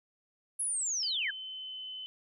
sine linear sweep, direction down, 10830 to 1504 Hz, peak -30 dBFS, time 0.59-1.31 s, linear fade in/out 10 ms
sine tone with pitch glide, 3060 to 3037 Hz, G7 to F#7, -42 to +44 cents, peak -39 dBFS, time 1.03-2.06 s, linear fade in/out 0 ms, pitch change -14 cents, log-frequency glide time 1.39-1.82 s
effects none

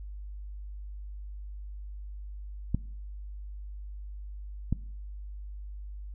clicks, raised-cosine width 5 ms, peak -14 dBFS, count 2, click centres 2.746 / 4.726 s, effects noise-tail reverb RT60 0.6 s tail -21 dB re dry + added 50 Hz sine -38 dBFS peak until 6.14 s

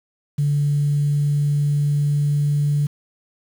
sine tone with pitch glide, 144.9 to 145.82 Hz, D3 to D3, -23 to -12 cents, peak -15 dBFS, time 0.38-2.87 s, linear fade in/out 10 ms, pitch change +11 cents, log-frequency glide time 0.68-2.68 s, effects tanh soft clip ceiling -11 dBFS + 7-bit

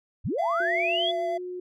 sine linear sweep, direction up, 41.2 to 3486 Hz, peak -25 dBFS, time 0.24-1.12 s, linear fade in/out 20 ms
triangle tone with vibrato, 675 Hz, E5, 41 cents sharp, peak -24 dBFS, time 0.38-1.38 s, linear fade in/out 10 ms, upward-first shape triangle, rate 9.7 Hz, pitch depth 15 cents each way
sine tone, 361.6 Hz, F#4, 40 cents flat, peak -32 dBFS, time 0.6-1.6 s, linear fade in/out 5 ms
effects none

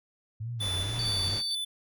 sine tone with vibrato, 103.83 Hz, G#2, in tune, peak -32 dBFS, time 0.4-1.37 s, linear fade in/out 10 ms, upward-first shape sine, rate 2.1 Hz, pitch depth 250 cents each way
pink low-pass noise, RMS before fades -39 dBFS, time 0.59-1.43 s, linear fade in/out 50 ms, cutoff 7300 Hz, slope 48 dB/octave
square tone with tremolo, 3493 Hz, A7, 13 cents flat, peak -31 dBFS, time 0.6-1.65 s, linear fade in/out 10 ms, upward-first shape square, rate 2.2 Hz, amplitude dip 40%
sine tone, 4557 Hz, C#8, 47 cents sharp, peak -30 dBFS, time 0.99-1.55 s, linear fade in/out 2 ms
effects none

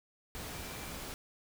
sine tone in noise, 2349 Hz, D7, in tune, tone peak -54 dBFS, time 0.54-0.91 s, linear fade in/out 0 ms, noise pink, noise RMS -43 dBFS, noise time 0.35-1.14 s, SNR -14 dB, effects none

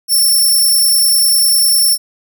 10% pulse tone, 5410 Hz, E8, 44 cents sharp, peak -3 dBFS, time 0.08-1.98 s, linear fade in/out 50 ms, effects none

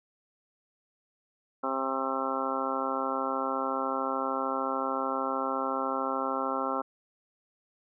harmonic tone, 133.5 Hz, C3, 35 cents sharp, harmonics 2 / 3 / 4 / 5 / 6 / 7 / 8 / 9 / 10, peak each -36 / -39 / -35 / -40 / -36 / -40 / -35 / -40 / -34 dBFS, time 1.63-6.82 s, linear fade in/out 10 ms, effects none

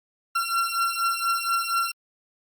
40% pulse beating tone pair, 1363 / 1367.2 Hz, F6 / F6, -43 / -37 cents, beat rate 4.2 Hz, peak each -25 dBFS, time 0.35-1.92 s, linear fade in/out 10 ms, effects Opus 48 kbps

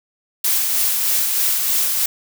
blue noise with tremolo, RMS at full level -17 dBFS, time 0.44-2.06 s, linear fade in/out 5 ms, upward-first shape sine, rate 3.2 Hz, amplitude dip 30%, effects none

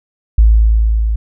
sine tone with level ramp, 54.7 Hz, A1, 9 cents flat, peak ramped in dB -3 to -12 dBFS, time 0.38-1.16 s, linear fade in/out 5 ms, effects none

